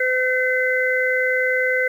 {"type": "harmonic tone", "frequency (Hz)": 510, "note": "C5", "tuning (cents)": -44, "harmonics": [1, 3, 4], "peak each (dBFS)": [-21, -22, -21], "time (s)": [0, 1.88], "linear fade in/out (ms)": 5, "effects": ["8-bit"]}